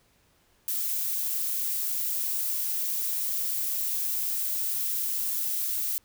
violet noise, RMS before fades -29 dBFS, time 0.68-5.98 s, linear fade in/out 0 ms, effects pink hiss -65 dBFS RMS until 6.04 s

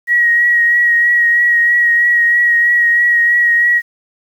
sine tone with vibrato, 1900 Hz, A#6, 33 cents sharp, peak -8 dBFS, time 0.07-3.82 s, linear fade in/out 50 ms, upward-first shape triangle, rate 3.1 Hz, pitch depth 25 cents each way, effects 7-bit

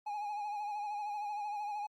triangle tone with vibrato, 830.6 Hz, G#5, in tune, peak -34 dBFS, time 0.06-1.87 s, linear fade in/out 10 ms, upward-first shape sine, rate 13 Hz, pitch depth 45 cents each way, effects Opus 48 kbps

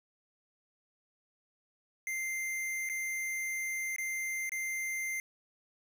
square tone with dropouts, 2090 Hz, C7, 2 cents flat, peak -34 dBFS, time 2.07-5.2 s, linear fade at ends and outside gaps 1 ms, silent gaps 2.89-2.897 / 3.962-3.983 / 4.494-4.519 s, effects 11-bit

